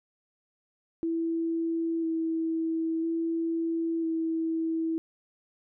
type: tone with vibrato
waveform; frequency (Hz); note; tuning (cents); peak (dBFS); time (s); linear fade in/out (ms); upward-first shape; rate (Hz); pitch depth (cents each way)
sine; 327.7; E4; -10; -26; 1.03-4.98; 0; square; 0.5; 13
effects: none